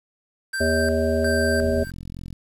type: tone with tremolo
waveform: square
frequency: 1568 Hz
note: G6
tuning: in tune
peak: -25 dBFS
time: 0.53-1.91 s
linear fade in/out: 10 ms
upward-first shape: square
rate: 1.4 Hz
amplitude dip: 75%
type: harmonic tone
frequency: 80 Hz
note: D#2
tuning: 49 cents sharp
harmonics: 1 / 3 / 5 / 7 / 8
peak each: -25 / -25 / -25 / -25 / -25 dBFS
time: 0.6-1.84 s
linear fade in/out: 10 ms
type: click train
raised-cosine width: 5 ms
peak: -24 dBFS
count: 32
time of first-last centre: 1.62-2.328 s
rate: 43.8 Hz
effects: resampled to 32000 Hz + 8-bit